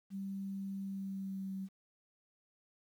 sine tone with pitch glide, 195.2 to 191.96 Hz, G3 to G3, -7 to -36 cents, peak -38 dBFS, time 0.1-1.69 s, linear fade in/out 50 ms, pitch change -29 cents, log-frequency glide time 0.84-1.55 s, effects 11-bit

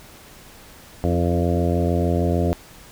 harmonic tone with a mistuned harmonic, 86.6 Hz, F2, 14 cents flat, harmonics 1 / 2 / 3 / 4 / 5 / 6 / 7 / 8, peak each -21 / -24 / -26 / -27 / -28 / -29 / -29 / -30 dBFS, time 1.04-2.53 s, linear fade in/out 0 ms, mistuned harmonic 4, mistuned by -23 cents, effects pink hiss -45 dBFS RMS until 2.91 s

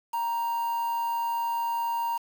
triangle tone with quantisation, 932.3 Hz, A#5, in tune, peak -24 dBFS, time 0.13-2.18 s, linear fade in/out 10 ms, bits 7, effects none

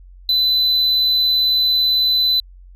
triangle tone, 4011 Hz, B7, 26 cents sharp, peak -12 dBFS, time 0.29-2.4 s, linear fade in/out 2 ms, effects added 45 Hz sine -39 dBFS peak until 2.75 s

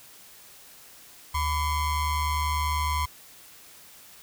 square ring-modulated tone, 538 Hz, C5, 48 cents sharp, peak -22 dBFS, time 1.34-3.06 s, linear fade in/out 10 ms, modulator 463 Hz, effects white hiss -50 dBFS RMS until 4.22 s

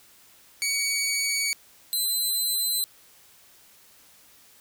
15% pulse tone pair in turn, 2253 / 4048 Hz, C#7 / B7, +28 / +42 cents, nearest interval minor seventh, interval 1014 cents, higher second, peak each -17 dBFS, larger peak neither, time 0.62-1.53 / 1.93-2.84 s, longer neither, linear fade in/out 0 ms, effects white hiss -55 dBFS RMS until 4.6 s

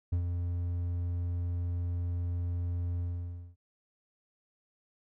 triangle tone with ADSR envelope, 87.31 Hz, F2, in tune, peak -23 dBFS, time 0.12-3.56 s, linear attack 9 ms, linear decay 88 ms, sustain -5 dB, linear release 560 ms, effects none

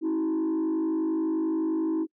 sine tone with frequency modulation, 321.8 Hz, E4, 42 cents flat, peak -21 dBFS, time 0.01-2.07 s, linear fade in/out 50 ms, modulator 51.5 Hz, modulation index 0.61, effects noise-tail reverb RT60 0.1 s tail -26 dB re dry + tanh soft clip ceiling -23 dBFS

